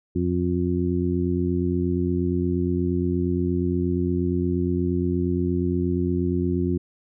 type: harmonic tone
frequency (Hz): 88.5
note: F2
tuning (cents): +23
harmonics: 1 / 2 / 3 / 4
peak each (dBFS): -26 / -26 / -26 / -26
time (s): 0.15-6.78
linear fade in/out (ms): 10
effects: none